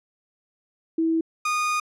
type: tone pair in turn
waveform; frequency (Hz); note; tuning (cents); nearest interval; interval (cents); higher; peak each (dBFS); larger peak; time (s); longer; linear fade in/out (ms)
sine / 30% pulse; 325.6 / 1229.3; E4 / D#6; -21 / -21; octave + major seventh; 2300; second; -19; neither; 0.98-1.21 / 1.45-1.8; second; 5
effects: low-pass 9000 Hz 12 dB/octave